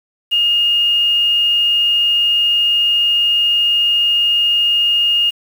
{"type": "tone with quantisation", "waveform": "sine", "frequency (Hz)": 2843, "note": "F7", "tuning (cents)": 30, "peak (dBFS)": -11, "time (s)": [0.31, 5.31], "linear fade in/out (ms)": 20, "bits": 6, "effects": []}